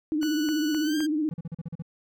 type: tone with vibrato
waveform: sine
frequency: 305.8 Hz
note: D#4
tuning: 30 cents flat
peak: -23 dBFS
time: 0.12-1.29 s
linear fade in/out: 0 ms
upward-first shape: sine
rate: 16 Hz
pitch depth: 73 cents each way
type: tone with pitch glide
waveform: 15% pulse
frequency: 1480 to 1595.4 Hz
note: F#6 to G6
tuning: 0 to +30 cents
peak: -27 dBFS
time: 0.21-1.07 s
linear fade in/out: 20 ms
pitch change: +130 cents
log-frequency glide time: 0.82-0.96 s
type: click train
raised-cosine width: 0.5 ms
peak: -24 dBFS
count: 4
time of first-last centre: 0.23-1.005 s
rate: 3.87 Hz
type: tone bursts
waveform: triangle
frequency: 165.1 Hz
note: E3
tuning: 3 cents sharp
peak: -29 dBFS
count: 8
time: 1.31-1.823 s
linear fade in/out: 5 ms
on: 30 ms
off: 39 ms
effects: none